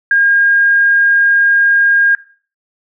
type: tone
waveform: sine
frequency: 1619 Hz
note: G#6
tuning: 45 cents flat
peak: -7 dBFS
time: 0.11-2.15 s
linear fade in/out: 2 ms
effects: noise-tail reverb RT60 0.4 s tail -18 dB re dry